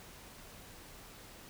silence, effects pink hiss -53 dBFS RMS until 1.49 s

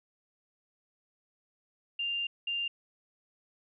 sine tone bursts at uneven times, 2794 Hz, F7, in tune, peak -30 dBFS, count 2, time 1.99-2.27 / 2.47-2.68 s, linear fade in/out 5 ms, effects none

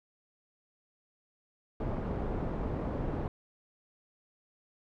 pink low-pass noise, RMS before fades -34 dBFS, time 1.8-3.28 s, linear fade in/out 2 ms, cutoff 720 Hz, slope 12 dB/octave, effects none

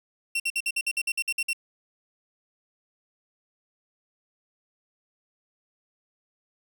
40% pulse tone bursts, 2723 Hz, F7, 44 cents flat, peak -23 dBFS, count 12, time 0.35-1.532 s, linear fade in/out 5 ms, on 49 ms, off 54 ms, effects none

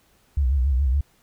sine tone with vibrato, 66.7 Hz, C2, 34 cents sharp, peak -17 dBFS, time 0.37-1.01 s, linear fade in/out 5 ms, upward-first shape sine, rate 7.1 Hz, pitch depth 140 cents each way, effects pink hiss -61 dBFS RMS until 1.22 s

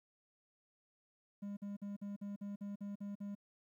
triangle tone bursts, 202.2 Hz, G#3, 46 cents flat, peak -39 dBFS, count 10, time 1.42-3.352 s, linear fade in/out 10 ms, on 150 ms, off 48 ms, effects 13-bit

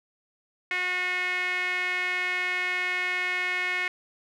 sawtooth tone with band-pass filter, 363 Hz, F#4, 33 cents flat, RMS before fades -28 dBFS, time 0.71-3.88 s, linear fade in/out 2 ms, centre 2100 Hz, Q 5.6, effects none

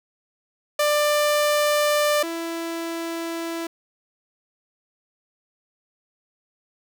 sawtooth tone pair in turn, 593 / 332.8 Hz, D5 / E4, +17 / +17 cents, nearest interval minor seventh, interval 1000 cents, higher first, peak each -14 / -23 dBFS, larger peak first, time 0.79-2.23 / 2.23-3.67 s, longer neither, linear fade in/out 5 ms, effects none

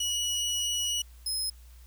25% pulse tone pair in turn, 2926 / 5126 Hz, F#7 / E8, -20 / -49 cents, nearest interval minor seventh, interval 971 cents, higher second, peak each -24 dBFS, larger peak neither, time 0-1.02 / 1.26-1.5 s, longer first, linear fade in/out 5 ms, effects added 60 Hz sine -48 dBFS peak until 1.86 s + white hiss -61 dBFS RMS until 1.86 s

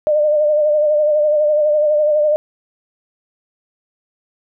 sine tone with vibrato, 602 Hz, D5, 43 cents sharp, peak -11 dBFS, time 0.07-2.36 s, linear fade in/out 0 ms, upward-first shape sine, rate 12 Hz, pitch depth 39 cents each way, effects none

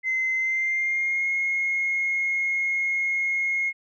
sine tone with pitch glide, 2061 to 2155 Hz, C7 to C#7, -27 to -49 cents, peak -21 dBFS, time 0.03-3.73 s, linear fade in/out 50 ms, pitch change +78 cents, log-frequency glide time 0.35-1.29 s, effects tanh soft clip ceiling -17 dBFS

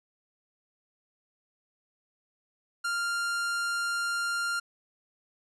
45% pulse tone, 1395 Hz, F6, 2 cents flat, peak -28 dBFS, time 2.84-4.6 s, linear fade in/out 10 ms, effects resampled to 24000 Hz

